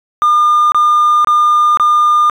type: tone bursts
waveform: triangle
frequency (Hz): 1208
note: D6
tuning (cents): +48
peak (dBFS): -4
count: 4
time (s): 0.22-2.298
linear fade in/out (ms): 0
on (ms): 500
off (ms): 26
effects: tanh soft clip ceiling -2 dBFS